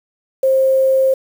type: tone with quantisation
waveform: sine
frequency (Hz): 530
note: C5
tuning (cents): +22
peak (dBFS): -10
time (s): 0.43-1.14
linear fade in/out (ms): 5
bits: 6
effects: none